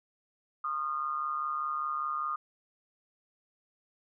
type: tone with amplitude modulation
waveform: sine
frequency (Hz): 1224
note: D#6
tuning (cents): -29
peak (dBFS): -27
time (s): 0.64-2.36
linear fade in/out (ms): 5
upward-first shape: sine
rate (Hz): 145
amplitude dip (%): 70
effects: none